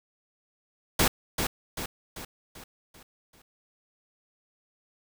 pink noise with echo, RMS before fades -22 dBFS, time 0.99-1.08 s, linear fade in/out 5 ms, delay 390 ms, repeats 6, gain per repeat -6 dB, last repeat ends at 3.42 s, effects none

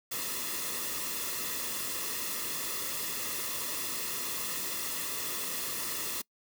white noise with comb filter, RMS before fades -35 dBFS, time 0.11-6.22 s, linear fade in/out 10 ms, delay 1.3 ms, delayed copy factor -0.65, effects noise-tail reverb RT60 0.1 s tail -24 dB re dry

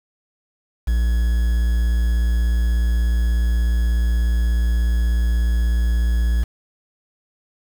triangle tone with quantisation, 58.3 Hz, A#1, 1 cent sharp, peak -13 dBFS, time 0.87-6.44 s, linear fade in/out 10 ms, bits 6, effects none

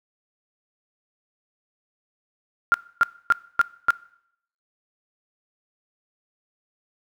sine tone bursts, 1396 Hz, F6, 1 cent flat, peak -12 dBFS, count 5, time 2.72-3.905 s, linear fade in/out 0 ms, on 21 ms, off 270 ms, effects noise-tail reverb RT60 0.7 s tail -22 dB re dry

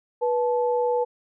sine tone pair together, 488.5 / 869.2 Hz, B4 / A5, -19 / -21 cents, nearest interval minor seventh, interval 998 cents, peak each -21 / -26 dBFS, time 0.21-1.05 s, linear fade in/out 20 ms, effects none

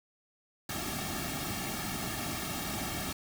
pink noise with comb filter, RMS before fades -36 dBFS, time 0.69-3.13 s, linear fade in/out 5 ms, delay 2 ms, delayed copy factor -0.9, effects none

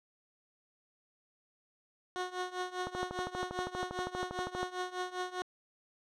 15% pulse tone with tremolo, 364.4 Hz, F#4, 26 cents flat, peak -26 dBFS, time 2.16-5.42 s, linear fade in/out 0 ms, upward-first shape triangle, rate 5 Hz, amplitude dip 90%
click train, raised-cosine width 1 ms, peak -23 dBFS, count 23, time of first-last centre 2.87-4.63 s, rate 12.5 Hz
effects low-pass 6000 Hz 12 dB/octave

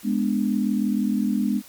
sine chord, G# diminished, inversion none, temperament equal, 207.7 / 246.9 / 293.7 Hz, G#3 / B3 / D4, 0 / 0 / 0 cents, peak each -22 / -24 / -27 dBFS, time 0.03-1.62 s, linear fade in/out 50 ms, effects white hiss -47 dBFS RMS until 1.68 s + MP3 96 kbps

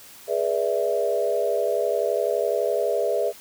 sine chord, E dominant seventh, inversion first, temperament equal with one note detuned, 415.3 / 486.8 / 587.3 / 659.3 Hz, G#4 / B4 / D5 / E5, 0 / -25 / 0 / 0 cents, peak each -26 dBFS, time 0.27-3.33 s, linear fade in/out 50 ms, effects white hiss -46 dBFS RMS until 3.4 s

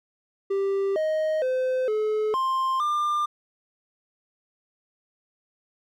triangle tone with pitch steps, 392.9 / 625 / 514 / 429.2 / 1050 / 1197 Hz, G4 / D#5 / C5 / A4 / C6 / D6, +4 / +8 / -31 / -43 / +6 / +33 cents, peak -20 dBFS, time 0.5-3.26 s, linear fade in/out 10 ms, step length 460 ms, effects none

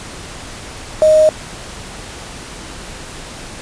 sine tone with quantisation, 622.3 Hz, D#5, in tune, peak -6 dBFS, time 1.02-1.29 s, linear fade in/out 0 ms, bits 4, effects pink hiss -31 dBFS RMS until 3.61 s + resampled to 22050 Hz

